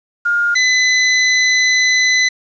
sine / sawtooth tone pair in turn, 1416 / 2011 Hz, F6 / B6, +23 / +31 cents, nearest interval tritone, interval 608 cents, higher second, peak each -12 / -7 dBFS, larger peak second, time 0.25-0.55 / 0.55-2.29 s, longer second, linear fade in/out 10 ms, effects resampled to 16000 Hz + 7-bit

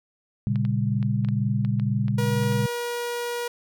sine chord, G diminished, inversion first, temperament equal with one note detuned, 116.54 / 138.59 / 200.8 Hz, Bb2 / Db3 / G3, 0 / 0 / +42 cents, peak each -24 / -26 / -26 dBFS, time 0.47-2.66 s, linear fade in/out 0 ms
clicks, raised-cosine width 0.3 ms, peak -25 dBFS, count 10, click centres 0.558 / 0.651 / 1.028 / 1.248 / 1.287 / 1.649 / 1.798 / 2.082 / 2.435 / 2.523 s
sawtooth tone, 479.1 Hz, A#4, 47 cents sharp, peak -23 dBFS, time 2.18-3.48 s, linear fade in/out 5 ms
effects none

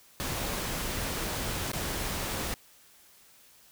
pink noise with dropouts, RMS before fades -33 dBFS, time 0.2-2.54 s, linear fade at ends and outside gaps 0 ms, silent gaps 1.717-1.733 s, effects white hiss -58 dBFS RMS until 3.71 s

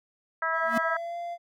harmonic tone, 325.5 Hz, E4, 22 cents flat, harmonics 2 / 3 / 4 / 5 / 6, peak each -34 / -33 / -29 / -30 / -36 dBFS, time 0.42-0.97 s, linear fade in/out 5 ms
triangle tone with pitch glide, 659.3 to 690.1 Hz, E5 to F5, 0 to -21 cents, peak -30 dBFS, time 0.52-1.38 s, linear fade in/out 50 ms, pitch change +79 cents, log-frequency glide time 0.79-1.17 s
square tone with exponential growth, 233.1 Hz, A#3, in tune, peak -24 dBFS, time 0.62-0.78 s, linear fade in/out 5 ms, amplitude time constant 33 ms
effects none

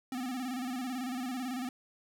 square tone with vibrato, 253.6 Hz, B3, 46 cents sharp, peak -35 dBFS, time 0.12-1.69 s, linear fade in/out 2 ms, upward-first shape square, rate 18 Hz, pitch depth 68 cents each way, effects none

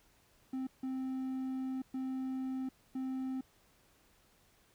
triangle tone bursts at uneven times, 261.6 Hz, C4, in tune, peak -33 dBFS, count 4, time 0.53-0.67 / 0.83-1.82 / 1.94-2.69 / 2.95-3.41 s, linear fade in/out 5 ms, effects pink hiss -68 dBFS RMS until 4.74 s

